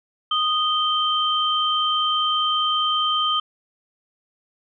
sine tone pair together, 1240 / 3125 Hz, D#6 / G7, -6 / -6 cents, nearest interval octave + major third, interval 1600 cents, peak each -21 dBFS, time 0.31-3.4 s, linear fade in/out 5 ms, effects none

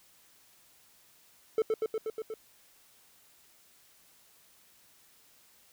triangle tone with echo, 440 Hz, A4, in tune, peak -21 dBFS, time 1.58-1.62 s, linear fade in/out 2 ms, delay 120 ms, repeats 6, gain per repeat -2 dB, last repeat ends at 2.34 s, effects white hiss -62 dBFS RMS until 5.72 s

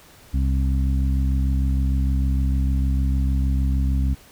harmonic tone, 66.6 Hz, C2, 31 cents sharp, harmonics 1 / 2 / 3 / 4, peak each -18 / -27 / -31 / -31 dBFS, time 0.33-4.15 s, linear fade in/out 20 ms, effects pink hiss -49 dBFS RMS until 4.31 s

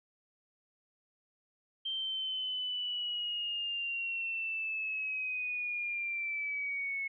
sine linear sweep, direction down, 3146 to 2188 Hz, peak -33 dBFS, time 1.85-7.08 s, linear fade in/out 10 ms, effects none

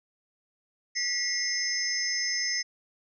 sine tone cluster, 1949 / 2133 / 5200 / 6230 Hz, B6 / C7 / E8 / G8, -23 / +33 / -24 / -12 cents, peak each -33 / -37 / -29 / -33 dBFS, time 0.95-2.63 s, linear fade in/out 20 ms, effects none

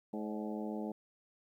harmonic tone with a mistuned harmonic, 106.8 Hz, G#2, 49 cents sharp, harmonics 2 / 3 / 4 / 5 / 6 / 7 / 8, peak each -39 / -43 / -45 / -47 / -49 / -50 / -51 dBFS, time 0.13-0.92 s, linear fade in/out 5 ms, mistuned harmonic 6, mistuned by -52 cents, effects 12-bit

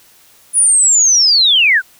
sine linear sweep, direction down, 9956 to 1416 Hz, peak -7 dBFS, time 0.53-1.82 s, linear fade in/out 50 ms, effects white hiss -47 dBFS RMS until 1.99 s

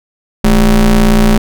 square ring-modulated tone, 93 Hz, F#2, 9 cents sharp, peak -3 dBFS, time 0.44-1.38 s, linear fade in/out 5 ms, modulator 122 Hz, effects none

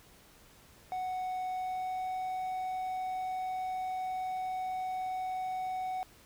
triangle tone with pitch glide, 741 to 745.3 Hz, F#5 to F#5, +2 to +12 cents, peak -31 dBFS, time 0.92-6.03 s, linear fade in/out 0 ms, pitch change +10 cents, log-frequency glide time 1.45-2.15 s, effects pink hiss -59 dBFS RMS until 6.25 s

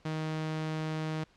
sawtooth tone, 156.9 Hz, D#3, 15 cents sharp, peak -28 dBFS, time 0.05-1.24 s, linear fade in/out 5 ms, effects pink hiss -64 dBFS RMS until 1.36 s + low-pass 5000 Hz 12 dB/octave

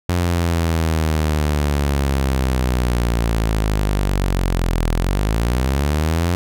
sawtooth linear two-way sweep, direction down then up, 88.6 to 40.35 to 88.6 Hz, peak -12 dBFS, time 0.09-6.35 s, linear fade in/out 0 ms, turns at 4.91 s, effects none

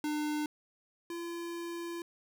square tone pair in turn, 300 / 340.8 Hz, D4 / F4, +37 / -42 cents, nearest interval major second, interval 221 cents, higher second, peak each -32 / -38 dBFS, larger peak first, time 0.04-0.46 / 1.1-2.02 s, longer second, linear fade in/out 2 ms, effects none

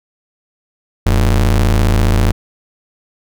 square ring-modulated tone, 65.41 Hz, C2, in tune, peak -7 dBFS, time 1.06-2.32 s, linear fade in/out 5 ms, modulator 27.5 Hz, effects none

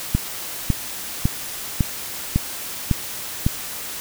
click train, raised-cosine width 5 ms, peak -4 dBFS, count 7, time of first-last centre 0.15-3.465 s, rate 1.81 Hz, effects white hiss -31 dBFS RMS until 4 s

